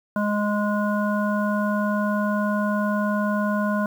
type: harmonic tone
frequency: 207.7 Hz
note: G#3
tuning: in tune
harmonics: 1 / 3 / 5 / 7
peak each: -22 / -27 / -29 / -30 dBFS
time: 0.16-3.86 s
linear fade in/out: 2 ms
effects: 8-bit